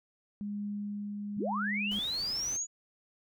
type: tone with tremolo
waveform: sine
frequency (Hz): 205.3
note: G#3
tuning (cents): -20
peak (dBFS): -33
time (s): 0.41-1.99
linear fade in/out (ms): 0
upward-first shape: triangle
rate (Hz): 1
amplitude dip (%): 25
type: linear sweep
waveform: sine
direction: up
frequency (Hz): 61.74 to 6920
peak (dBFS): -31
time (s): 1.36-2.67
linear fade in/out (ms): 50
type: noise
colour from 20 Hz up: pink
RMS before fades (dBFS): -48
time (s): 1.91-2.57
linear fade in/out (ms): 5
effects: none